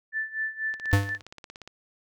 sine tone with tremolo, 1760 Hz, A6, in tune, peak -25 dBFS, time 0.12-1.18 s, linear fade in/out 50 ms, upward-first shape sine, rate 4.1 Hz, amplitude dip 85%
click train, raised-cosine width 0.2 ms, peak -25 dBFS, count 17, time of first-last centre 0.74-1.676 s, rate 17.1 Hz
square tone with exponential decay, 99.6 Hz, G2, 28 cents sharp, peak -15 dBFS, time 0.93-1.22 s, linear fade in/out 0 ms, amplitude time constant 62 ms
effects none

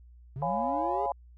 triangle linear sweep, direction up, 125.1 to 420.6 Hz, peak -32 dBFS, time 0.36-1.06 s, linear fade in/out 0 ms
sine chord, C# dominant seventh, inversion none, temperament equal with one note detuned, 554.4 / 698.5 / 830.6 / 1001 Hz, C#5 / E#5 / G#5 / B5, 0 / 0 / 0 / +23 cents, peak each -34 / -32 / -31 / -35 dBFS, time 0.42-1.12 s, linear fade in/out 2 ms
effects added 60 Hz sine -50 dBFS peak until 1.37 s

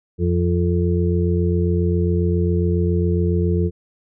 harmonic tone, 87.31 Hz, F2, in tune, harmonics 1 / 2 / 4 / 5, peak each -18 / -21 / -24 / -25 dBFS, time 0.18-3.71 s, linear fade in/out 50 ms, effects none

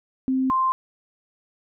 sine tone pair in turn, 261.6 / 1046.4 Hz, C4 / C6, 0 / 0 cents, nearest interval 2 octaves, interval 2400 cents, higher second, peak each -19 / -18 dBFS, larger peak second, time 0.28-0.5 / 0.5-0.72 s, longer neither, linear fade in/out 0 ms, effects none

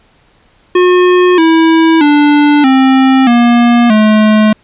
square tone with pitch steps, 361 / 325.4 / 293.2 / 264.3 / 238.2 / 214.7 Hz, F#4 / E4 / D4 / C4 / A#3 / A3, -43 / -22 / -3 / +18 / +38 / -42 cents, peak -5 dBFS, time 0.75-4.53 s, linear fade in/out 5 ms, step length 630 ms, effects pink hiss -49 dBFS RMS until 4.63 s + resampled to 8000 Hz

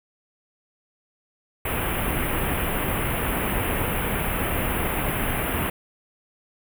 pink band-stop noise, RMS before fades -25 dBFS, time 1.65-5.7 s, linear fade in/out 5 ms, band 3000 to 10000 Hz, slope 48 dB/octave, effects none

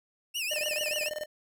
sawtooth tone with vibrato, 2675 Hz, E7, 25 cents sharp, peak -27 dBFS, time 0.34-1.1 s, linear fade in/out 20 ms, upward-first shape triangle, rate 6.9 Hz, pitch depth 190 cents each way
square tone with tremolo, 605 Hz, D#5, 49 cents flat, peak -32 dBFS, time 0.51-1.26 s, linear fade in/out 5 ms, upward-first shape square, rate 20 Hz, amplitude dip 80%
effects none

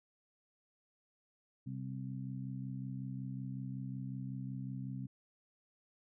harmonic tone, 65.41 Hz, C2, in tune, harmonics 2 / 3 / 4, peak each -41 / -45 / -47 dBFS, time 1.66-5.07 s, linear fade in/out 10 ms, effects none

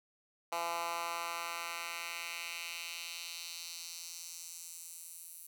10% pulse tone with high-pass filter sweep, 169.5 Hz, E3, 49 cents sharp, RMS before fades -42 dBFS, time 0.52-5.47 s, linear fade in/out 5 ms, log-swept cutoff 810 to 11000 Hz, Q 1.5, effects none

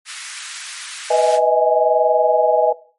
pink high-pass noise, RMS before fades -31 dBFS, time 0.05-1.4 s, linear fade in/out 50 ms, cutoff 1400 Hz, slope 24 dB/octave
sine chord, E major seventh, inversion second, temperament equal with one note detuned, 493.9 / 622.3 / 643.1 / 830.6 Hz, B4 / D#5 / E5 / G#5, 0 / 0 / -43 / 0 cents, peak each -17 dBFS, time 1.1-2.73 s, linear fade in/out 10 ms
effects noise-tail reverb RT60 0.4 s tail -18 dB re dry + MP3 48 kbps

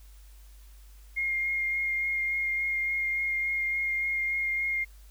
sine tone with vibrato, 2131 Hz, C7, 31 cents sharp, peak -26 dBFS, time 1.16-4.85 s, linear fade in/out 20 ms, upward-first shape sine, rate 3.5 Hz, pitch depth 12 cents each way, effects added 50 Hz sine -48 dBFS peak until 5.1 s + white hiss -61 dBFS RMS until 5.1 s

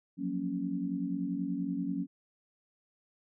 sine chord, Gb major seventh, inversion third, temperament equal, 174.61 / 185 / 233.1 / 277.2 Hz, F3 / Gb3 / Bb3 / Db4, 0 / 0 / 0 / 0 cents, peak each -40 / -36 / -39 / -34 dBFS, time 0.17-2.07 s, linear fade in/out 50 ms, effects none

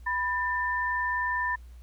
sine tone pair together, 987.8 / 1788.8 Hz, B5 / A6, 0 / +28 cents, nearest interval minor seventh, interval 1028 cents, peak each -29 / -28 dBFS, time 0.06-1.56 s, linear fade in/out 10 ms, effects added 60 Hz sine -44 dBFS peak until 1.82 s + pink hiss -64 dBFS RMS until 1.82 s

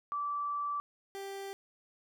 sine / 30% pulse tone pair in turn, 1161 / 393 Hz, D6 / G4, -20 / +4 cents, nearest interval octave + perfect fifth, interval 1876 cents, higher first, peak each -32 / -37 dBFS, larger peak first, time 0.12-0.8 / 1.15-1.53 s, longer first, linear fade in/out 0 ms, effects none

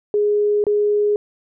sine tone with dropouts, 415.3 Hz, G#4, in tune, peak -14 dBFS, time 0.14-1.16 s, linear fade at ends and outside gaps 1 ms, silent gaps 0.64-0.667 s, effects none

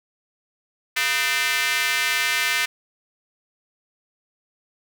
square tone with high-pass filter, 138.59 Hz, C#3, in tune, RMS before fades -22 dBFS, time 0.96-2.66 s, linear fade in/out 10 ms, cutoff 2000 Hz, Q 2.1, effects none

